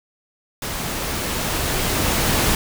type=noise with level ramp; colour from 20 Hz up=pink; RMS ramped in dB=-27 to -18 dBFS; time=0.62-2.55 s; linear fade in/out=2 ms; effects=none